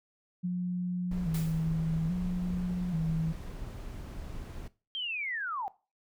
sine tone with vibrato, 170 Hz, F3, 46 cents flat, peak -28 dBFS, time 0.43-3.33 s, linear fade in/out 20 ms, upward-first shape square, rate 0.6 Hz, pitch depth 91 cents each way
brown noise, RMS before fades -40 dBFS, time 1.11-4.68 s, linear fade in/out 5 ms
white noise with exponential decay, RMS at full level -40 dBFS, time 1.34-1.78 s, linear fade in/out 5 ms, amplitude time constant 95 ms
sine linear sweep, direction down, 3206 to 738 Hz, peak -32 dBFS, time 4.95-5.68 s, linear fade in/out 0 ms
effects noise-tail reverb RT60 0.3 s tail -18 dB re dry

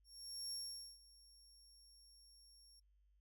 30% pulse tone with ADSR envelope, 5520 Hz, F8, 21 cents flat, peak -39 dBFS, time 0.04-2.8 s, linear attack 480 ms, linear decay 460 ms, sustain -21 dB, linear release 8 ms, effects noise-tail reverb RT60 0.1 s tail -24 dB re dry + added 50 Hz sine -70 dBFS peak until 3.2 s

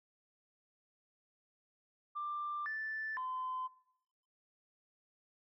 sine tone with pitch steps, 1185 / 1759 / 1025 Hz, D6 / A6 / C6, +15 / -1 / -36 cents, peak -36 dBFS, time 2.15-3.68 s, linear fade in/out 20 ms, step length 510 ms, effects noise-tail reverb RT60 0.9 s tail -21 dB re dry + tanh soft clip ceiling -32 dBFS

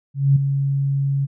sine tone with ADSR envelope, 138.59 Hz, C#3, in tune, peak -9 dBFS, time 0.14-1.27 s, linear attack 220 ms, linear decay 7 ms, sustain -8 dB, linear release 30 ms, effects none

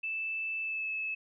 sine tone with pitch glide, 2637 to 2601 Hz, E7 to E7, 0 to -24 cents, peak -32 dBFS, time 0.03-1.15 s, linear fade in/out 10 ms, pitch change -24 cents, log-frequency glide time 0.61-0.9 s, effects none

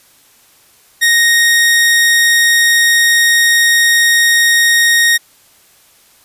sawtooth tone, 1864.7 Hz, A#6, in tune, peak -4 dBFS, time 1.01-5.18 s, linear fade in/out 20 ms, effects white hiss -48 dBFS RMS until 6.24 s + resampled to 32000 Hz

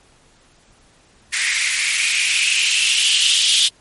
violet noise with band-pass filter sweep, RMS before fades -17 dBFS, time 1.32-3.69 s, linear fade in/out 20 ms, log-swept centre 2000 to 3300 Hz, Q 5.3, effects pink hiss -53 dBFS RMS until 3.8 s + MP3 48 kbps

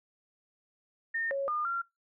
sine tone with pitch steps, 1825 / 552 / 1213 / 1377 Hz, A#6 / C#5 / D#6 / F6, -37 / -7 / -44 / -25 cents, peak -29 dBFS, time 1.14-1.82 s, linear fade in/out 10 ms, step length 170 ms, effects noise-tail reverb RT60 0.2 s tail -23 dB re dry

